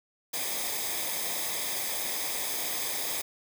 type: noise with comb filter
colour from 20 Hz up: white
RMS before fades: -32 dBFS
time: 0.33-3.22 s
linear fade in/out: 10 ms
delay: 0.7 ms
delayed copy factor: -0.65
effects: none